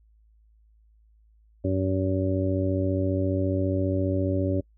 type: harmonic tone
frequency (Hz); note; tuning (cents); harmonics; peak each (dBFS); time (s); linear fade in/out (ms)
94.7; F#2; +41; 1 / 2 / 3 / 4 / 5 / 6; -26 / -34 / -27 / -31 / -41 / -30; 1.64-4.61; 10
effects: noise-tail reverb RT60 0.1 s tail -26 dB re dry + added 54 Hz sine -56 dBFS peak until 4.77 s